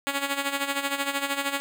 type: tone with tremolo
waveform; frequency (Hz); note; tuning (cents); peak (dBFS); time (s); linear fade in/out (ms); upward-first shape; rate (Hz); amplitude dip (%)
5% pulse; 279.1; C#4; +12; -12; 0.07-1.6; 0; sine; 13; 70
effects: none